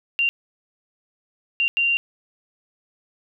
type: tone bursts at uneven times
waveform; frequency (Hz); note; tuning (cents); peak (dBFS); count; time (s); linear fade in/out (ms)
sine; 2772; F7; -14; -17; 3; 0.19-0.29 / 1.6-1.68 / 1.77-1.97; 0
effects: none

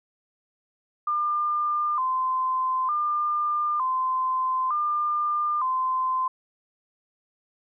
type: tone with vibrato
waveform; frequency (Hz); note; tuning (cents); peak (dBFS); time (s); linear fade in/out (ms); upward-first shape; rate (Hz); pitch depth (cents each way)
sine; 1114; C#6; +8; -22; 1.07-6.28; 5; square; 0.55; 130
effects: none

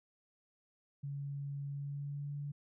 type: tone with pitch glide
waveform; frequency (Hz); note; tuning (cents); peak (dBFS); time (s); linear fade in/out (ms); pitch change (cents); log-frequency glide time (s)
sine; 141.1 to 143.98; C#3 to D3; +31 to -34; -38; 1.03-2.52; 10; +35; 1.69-2.34
effects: none

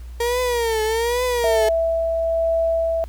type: tone with vibrato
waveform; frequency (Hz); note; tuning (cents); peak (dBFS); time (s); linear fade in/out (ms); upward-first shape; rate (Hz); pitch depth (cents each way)
35% pulse; 466.2; A#4; 0; -17; 0.2-1.69; 5; triangle; 1.2; 140
type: tone with tremolo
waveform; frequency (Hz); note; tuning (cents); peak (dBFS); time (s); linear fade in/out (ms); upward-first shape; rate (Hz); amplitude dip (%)
sine; 659.3; E5; 0; -16; 1.44-3.04; 0; sine; 1.1; 25
effects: added 60 Hz sine -32 dBFS peak until 3.08 s + pink hiss -53 dBFS RMS until 3.08 s

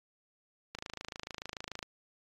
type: click train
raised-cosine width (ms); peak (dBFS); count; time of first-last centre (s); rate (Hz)
0.2; -22; 30; 0.75-1.828; 26.9
effects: AAC 32 kbps

